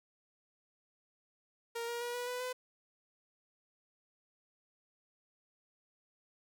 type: tone with pitch steps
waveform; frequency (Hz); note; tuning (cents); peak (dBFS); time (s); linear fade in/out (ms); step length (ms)
sawtooth; 466.2 / 473.5 / 481 / 488.5 / 496.2 / 504; A#4 / A#4 / B4 / B4 / B4 / B4; 0 / +27 / -46 / -19 / +8 / +35; -33; 1.75-2.53; 10; 130
effects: none